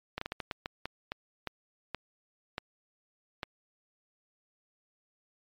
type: slowing click train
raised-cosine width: 0.3 ms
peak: -18 dBFS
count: 13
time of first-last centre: 0.18-3.432 s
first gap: 34 ms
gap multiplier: 1.34
effects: MP3 96 kbps